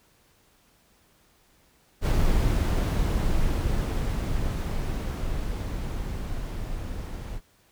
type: noise with level ramp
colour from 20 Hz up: brown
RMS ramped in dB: -21 to -34 dBFS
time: 2.01-7.41 s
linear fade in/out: 50 ms
effects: pink hiss -62 dBFS RMS until 7.71 s